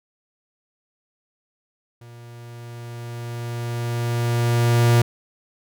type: tone with level ramp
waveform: 45% pulse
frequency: 118.6 Hz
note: A#2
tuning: 30 cents sharp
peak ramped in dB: -41 to -12 dBFS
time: 2.01-5.02 s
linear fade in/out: 5 ms
effects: none